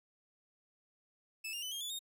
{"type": "tone with pitch steps", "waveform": "sawtooth", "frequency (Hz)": [2618, 2806, 3007, 3223, 3454, 3702], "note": ["E7", "F7", "F#7", "G7", "A7", "A#7"], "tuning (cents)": [-13, 8, 27, 47, -33, -13], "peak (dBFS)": -36, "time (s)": [1.44, 1.992], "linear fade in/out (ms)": 10, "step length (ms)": 92, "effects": []}